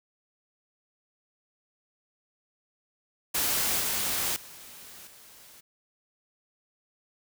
white noise with level steps, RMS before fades -27 / -29 / -47 / -52 dBFS, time 3.34-5.61 s, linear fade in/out 10 ms, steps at 3.8 / 4.36 / 5.07 s, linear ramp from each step 2 ms, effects none

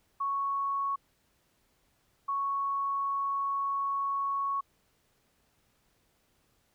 sine tone pair in turn, 1108.7 / 1108.7 Hz, C#6 / C#6, 0 / 0 cents, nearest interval unison, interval 0 cents, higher neither, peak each -28 dBFS, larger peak neither, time 0.2-0.96 / 2.28-4.61 s, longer second, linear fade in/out 10 ms, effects pink hiss -71 dBFS RMS until 6.74 s

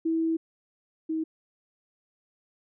sine tone pair in turn, 325.6 / 318.7 Hz, E4 / D#4, -21 / +42 cents, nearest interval unison, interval 37 cents, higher first, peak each -23 / -26 dBFS, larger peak first, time 0.05-0.37 / 1.09-1.24 s, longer first, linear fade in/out 10 ms, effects none

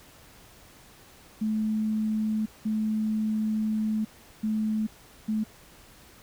sine tone bursts at uneven times, 216.5 Hz, A3, 28 cents flat, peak -24 dBFS, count 4, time 1.41-2.46 / 2.65-4.05 / 4.43-4.87 / 5.28-5.44 s, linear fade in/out 10 ms, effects pink hiss -53 dBFS RMS until 6.22 s

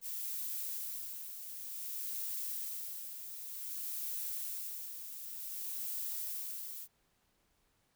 violet noise with tremolo, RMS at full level -39 dBFS, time 0.01-6.88 s, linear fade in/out 50 ms, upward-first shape sine, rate 0.54 Hz, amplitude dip 55%, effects pink hiss -75 dBFS RMS until 7.95 s

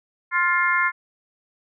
harmonic tone with a mistuned harmonic, 350.3 Hz, F4, 5 cents sharp, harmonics 3 / 4 / 5 / 6, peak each -23 / -23 / -23 / -23 dBFS, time 0.31-0.92 s, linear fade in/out 50 ms, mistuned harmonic 6, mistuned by +16 cents, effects none

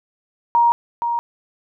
sine tone with echo, 942 Hz, A#5, 18 cents sharp, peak -11 dBFS, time 0.55-0.72 s, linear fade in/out 0 ms, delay 470 ms, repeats 1, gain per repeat -7 dB, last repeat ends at 1.19 s, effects none

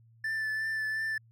triangle tone with vibrato, 1760 Hz, A6, in tune, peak -28 dBFS, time 0.24-1.18 s, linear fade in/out 5 ms, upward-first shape triangle, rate 2.8 Hz, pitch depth 22 cents each way, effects added 114 Hz sine -57 dBFS peak until 1.31 s

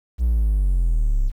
triangle exponential sweep, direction down, 62.3 to 32.27 Hz, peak -13 dBFS, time 0.18-1.32 s, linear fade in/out 50 ms, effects tanh soft clip ceiling -9 dBFS + 9-bit

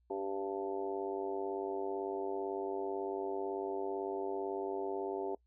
harmonic tone with a mistuned harmonic, 98 Hz, G2, in tune, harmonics 3 / 4 / 5 / 6 / 7 / 8 / 9, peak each -45 / -37 / -45 / -48 / -44 / -54 / -45 dBFS, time 0.1-5.35 s, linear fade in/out 5 ms, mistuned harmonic 3, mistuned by -27 cents, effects noise-tail reverb RT60 0.1 s tail -23 dB re dry + added 60 Hz sine -69 dBFS peak until 5.46 s

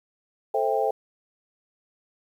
sine chord, A minor seventh, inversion none, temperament just, 440 / 528 / 660 / 792 Hz, A4 / C5 / E5 / G5, 0 / +16 / +2 / +18 cents, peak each -26 / -27 / -28 / -26 dBFS, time 0.54-0.91 s, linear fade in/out 5 ms, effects 9-bit

